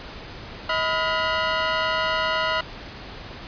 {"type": "tone cluster", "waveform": "25% pulse", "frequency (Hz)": [636, 996, 1424], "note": ["D#5", "B5", "F6"], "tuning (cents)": [38, 14, 33], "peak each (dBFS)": -22, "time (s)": [0.69, 2.61], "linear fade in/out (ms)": 5, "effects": ["pink hiss -38 dBFS RMS until 3.47 s", "resampled to 11025 Hz"]}